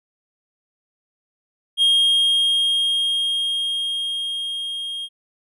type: tone with level ramp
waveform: triangle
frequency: 3240 Hz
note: G#7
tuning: 43 cents flat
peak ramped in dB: -11 to -25 dBFS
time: 1.77-5.09 s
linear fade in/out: 50 ms
effects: none